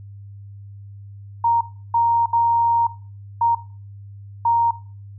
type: tone bursts at uneven times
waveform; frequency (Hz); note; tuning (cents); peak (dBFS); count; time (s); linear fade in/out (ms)
sine; 932.3; A#5; 0; -14; 5; 1.44-1.61 / 1.94-2.26 / 2.33-2.87 / 3.41-3.55 / 4.45-4.71; 5
effects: noise-tail reverb RT60 0.4 s tail -17 dB re dry + added 100 Hz sine -36 dBFS peak until 5.18 s